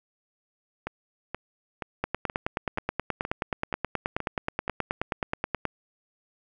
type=two click trains; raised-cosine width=0.5 ms; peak=-11 / -16 dBFS; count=35 / 9; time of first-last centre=2.04-5.653 / 0.87-4.68 s; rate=9.41 / 2.1 Hz; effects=none